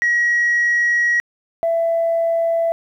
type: tone pair in turn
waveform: sine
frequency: 1906 / 666.5 Hz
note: A#6 / E5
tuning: +38 / +19 cents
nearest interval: octave + tritone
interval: 1819 cents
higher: first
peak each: -12 / -14 dBFS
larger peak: first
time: 0.02-1.2 / 1.63-2.72 s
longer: first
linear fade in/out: 0 ms
effects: tanh soft clip ceiling -11 dBFS + 9-bit